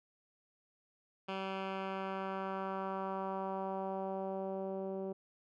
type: tone with low-pass filter sweep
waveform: 10% pulse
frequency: 192 Hz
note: G3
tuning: 36 cents flat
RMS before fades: -39 dBFS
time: 1.28-5.13 s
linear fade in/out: 10 ms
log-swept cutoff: 2800 to 450 Hz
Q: 1.6
effects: none